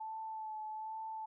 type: tone with vibrato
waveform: sine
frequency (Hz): 873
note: A5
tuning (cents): -14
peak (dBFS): -40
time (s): 0-1.26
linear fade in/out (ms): 10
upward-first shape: sine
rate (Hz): 1.2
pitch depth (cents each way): 21
effects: none